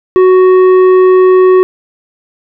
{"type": "tone with tanh clipping", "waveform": "triangle", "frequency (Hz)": 371, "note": "F#4", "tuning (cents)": 5, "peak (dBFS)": -4, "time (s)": [0.16, 1.63], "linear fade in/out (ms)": 0, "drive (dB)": 13, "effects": []}